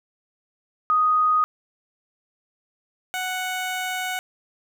sine / 15% pulse tone pair in turn, 1245 / 740.3 Hz, D#6 / F#5, +1 / +1 cents, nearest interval major sixth, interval 900 cents, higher first, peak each -16 / -19 dBFS, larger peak first, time 0.9-1.44 / 3.14-4.19 s, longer second, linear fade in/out 0 ms, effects none

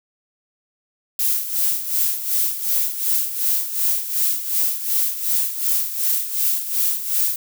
violet noise with tremolo, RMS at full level -18 dBFS, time 1.19-7.36 s, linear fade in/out 2 ms, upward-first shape sine, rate 2.7 Hz, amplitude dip 70%, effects none

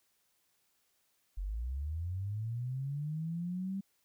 sine linear sweep, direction up, 43.49 to 197.3 Hz, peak -34 dBFS, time 1.37-3.81 s, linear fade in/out 10 ms, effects white hiss -75 dBFS RMS until 4.04 s

